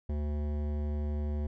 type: tone with hard clipping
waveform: sine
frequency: 74 Hz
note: D2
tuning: 14 cents sharp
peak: -32 dBFS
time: 0.09-1.47 s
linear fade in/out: 5 ms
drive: 15 dB
effects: none